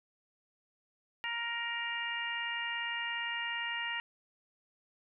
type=harmonic tone; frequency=468.7 Hz; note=A#4; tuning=9 cents sharp; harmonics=2 / 3 / 4 / 5 / 6; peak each=-42 / -45 / -37 / -43 / -39 dBFS; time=1.24-4 s; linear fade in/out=0 ms; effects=none